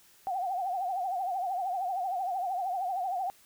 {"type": "tone with vibrato", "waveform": "sine", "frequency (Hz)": 744, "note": "F#5", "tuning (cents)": 9, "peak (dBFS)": -29, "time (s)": [0.27, 3.3], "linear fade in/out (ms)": 0, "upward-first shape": "triangle", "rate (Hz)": 13, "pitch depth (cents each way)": 130, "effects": ["white hiss -60 dBFS RMS until 3.45 s"]}